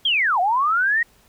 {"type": "linear two-way sweep", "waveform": "sine", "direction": "down then up", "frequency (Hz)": [3322, 690, 1905], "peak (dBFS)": -16, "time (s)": [0.05, 1.03], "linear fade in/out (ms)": 5, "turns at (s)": 0.4, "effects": ["pink hiss -56 dBFS RMS until 1.28 s"]}